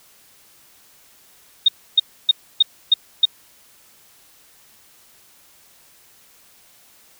sine tone bursts, 3700 Hz, A#7, 14 cents flat, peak -8 dBFS, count 6, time 1.66-3.254 s, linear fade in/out 5 ms, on 24 ms, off 290 ms, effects white hiss -52 dBFS RMS until 7.19 s

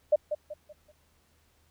sine tone with echo, 602 Hz, D5, 43 cents sharp, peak -17 dBFS, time 0.12-0.16 s, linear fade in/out 10 ms, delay 190 ms, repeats 4, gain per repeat -9 dB, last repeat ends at 0.92 s, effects added 78 Hz sine -68 dBFS peak until 1.7 s + pink hiss -68 dBFS RMS until 1.7 s

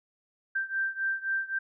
sine beating tone pair, 1568 / 1571.8 Hz, G6 / G6, 0 / +4 cents, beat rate 3.8 Hz, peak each -30 / -32 dBFS, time 0.55-1.59 s, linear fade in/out 10 ms, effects none

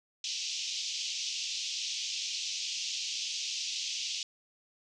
white band-pass noise, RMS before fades -36 dBFS, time 0.24-4.23 s, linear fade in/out 2 ms, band 2600 to 6400 Hz, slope 48 dB/octave, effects none

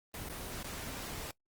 pink noise with dropouts, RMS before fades -42 dBFS, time 0.14-1.31 s, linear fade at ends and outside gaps 2 ms, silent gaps 0.289-0.296 / 0.63-0.643 s, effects noise-tail reverb RT60 0.1 s tail -22 dB re dry + Opus 24 kbps

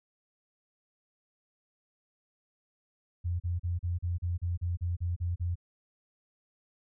sine tone bursts, 87.31 Hz, F2, in tune, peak -28 dBFS, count 12, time 3.24-5.556 s, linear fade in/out 20 ms, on 160 ms, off 36 ms, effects none

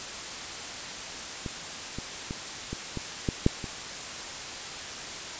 clicks, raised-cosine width 3 ms, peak -20 / -21 / -20 / -20 / -19 / -12 / -6 / -22 dBFS, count 8, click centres 1.462 / 1.986 / 2.309 / 2.73 / 2.973 / 3.288 / 3.464 / 3.642 s, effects white hiss -37 dBFS RMS until 5.39 s + resampled to 16000 Hz

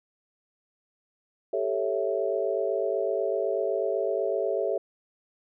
sine chord, A dominant seventh, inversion third, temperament equal, 392 / 440 / 554.4 / 659.3 Hz, G4 / A4 / C#5 / E5, 0 / 0 / 0 / 0 cents, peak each -30 dBFS, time 1.53-4.78 s, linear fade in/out 5 ms, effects none

